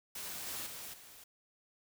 white noise with level steps, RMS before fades -43 / -41 / -46 / -55 dBFS, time 0.15-1.24 s, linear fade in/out 5 ms, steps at 0.46 / 0.66 / 0.93 s, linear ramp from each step 10 ms, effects none

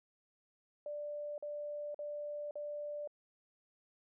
sine tone bursts, 589 Hz, D5, 5 cents sharp, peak -39 dBFS, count 4, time 0.86-3.075 s, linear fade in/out 2 ms, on 520 ms, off 45 ms, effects none

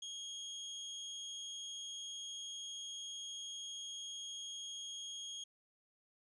30% pulse tone with amplitude modulation, 3269 Hz, G#7, 28 cents flat, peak -39 dBFS, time 0.02-5.44 s, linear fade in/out 5 ms, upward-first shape sine, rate 215 Hz, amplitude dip 35%, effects resampled to 24000 Hz

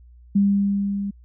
sine tone with level ramp, 200 Hz, G3, 35 cents sharp, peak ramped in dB -13 to -24 dBFS, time 0.35-1.11 s, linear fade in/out 10 ms, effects added 60 Hz sine -45 dBFS peak until 1.24 s

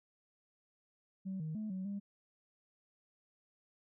sine tone with pitch steps, 190.6 / 156.9 / 215.1 / 187.9 / 200.7 Hz, G3 / D#3 / A3 / F#3 / G3, -48 / +15 / -39 / +27 / +41 cents, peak -36 dBFS, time 1.25-2 s, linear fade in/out 20 ms, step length 150 ms, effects tanh soft clip ceiling -34 dBFS

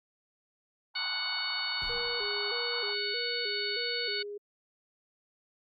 pink band-pass noise, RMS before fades -44 dBFS, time 0.94-2.96 s, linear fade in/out 50 ms, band 800 to 1400 Hz, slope 48 dB/octave
harmonic tone, 740 Hz, F#5, in tune, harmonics 2 / 3 / 4 / 5 / 6, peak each -39 / -38 / -40 / -40 / -34 dBFS, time 0.95-4.23 s, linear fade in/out 10 ms
brown noise with exponential decay, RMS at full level -42 dBFS, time 1.82-2.65 s, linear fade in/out 0 ms, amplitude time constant 180 ms
sine tone with vibrato, 442.6 Hz, A4, 10 cents sharp, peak -37 dBFS, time 1.89-4.38 s, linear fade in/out 10 ms, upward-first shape square, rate 1.6 Hz, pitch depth 130 cents each way
effects Opus 48 kbps

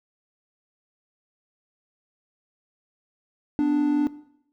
triangle tone pair together, 249.5 / 294.1 Hz, B3 / D4, +18 / +3 cents, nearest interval minor third, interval 285 cents, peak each -26 / -17 dBFS, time 3.59-4.07 s, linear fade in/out 0 ms, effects noise-tail reverb RT60 0.7 s tail -17 dB re dry

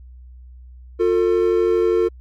triangle tone pair together, 355.9 / 448.4 Hz, F4 / A4, +33 / +33 cents, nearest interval major third, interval 400 cents, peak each -15 dBFS, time 0.99-2.09 s, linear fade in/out 20 ms, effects added 62 Hz sine -38 dBFS peak until 2.2 s + MP3 96 kbps

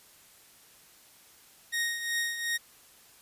sawtooth tone with tremolo, 1866 Hz, A#6, 1 cent sharp, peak -23 dBFS, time 1.72-2.58 s, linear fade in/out 20 ms, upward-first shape triangle, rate 2.7 Hz, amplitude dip 65%, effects white hiss -57 dBFS RMS until 3.21 s + resampled to 32000 Hz

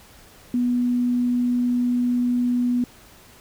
sine tone, 244.9 Hz, B3, 14 cents flat, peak -18 dBFS, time 0.54-2.84 s, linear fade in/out 2 ms, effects pink hiss -49 dBFS RMS until 3.4 s

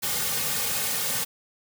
white noise with comb filter, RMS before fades -27 dBFS, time 0.02-1.25 s, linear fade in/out 20 ms, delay 3 ms, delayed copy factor -1, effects none

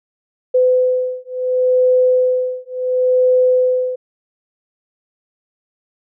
sine beating tone pair, 506 / 506.71 Hz, B4 / B4, +42 / +44 cents, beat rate 0.71 Hz, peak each -15 dBFS, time 0.54-3.96 s, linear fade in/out 10 ms, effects none

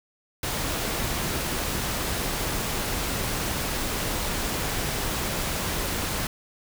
pink noise, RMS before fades -28 dBFS, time 0.43-6.27 s, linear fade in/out 2 ms, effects none

